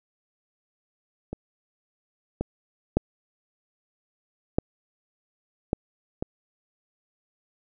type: clicks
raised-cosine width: 2 ms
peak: -19 / -13 / -6 / -7 / -9 / -14 dBFS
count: 6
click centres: 1.33 / 2.41 / 2.97 / 4.585 / 5.731 / 6.225 s
effects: none